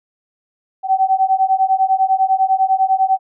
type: beating tone pair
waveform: sine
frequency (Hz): 760 / 770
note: F#5 / G5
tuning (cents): +46 / -31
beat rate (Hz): 10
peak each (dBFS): -15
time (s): 0.83-3.19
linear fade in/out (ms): 50
effects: none